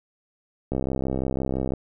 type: click train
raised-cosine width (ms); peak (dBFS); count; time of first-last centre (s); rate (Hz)
2; -13; 68; 0.72-1.737; 65.9
effects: none